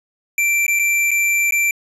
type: tone with dropouts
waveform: square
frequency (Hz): 2349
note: D7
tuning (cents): 0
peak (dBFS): -15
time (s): 0.38-1.71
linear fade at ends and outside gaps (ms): 2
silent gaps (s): 0.666-0.68 / 0.791-0.795 / 1.108-1.114 / 1.509-1.522
effects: resampled to 32000 Hz + 9-bit